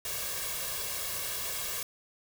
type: noise with comb filter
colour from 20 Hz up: white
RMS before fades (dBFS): -35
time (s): 0.05-1.83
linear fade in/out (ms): 2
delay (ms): 1.8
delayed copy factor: +0.75
effects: none